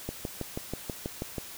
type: click train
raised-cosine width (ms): 2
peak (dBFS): -19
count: 9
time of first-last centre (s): 0.09-1.382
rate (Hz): 6.19
effects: white hiss -44 dBFS RMS until 1.57 s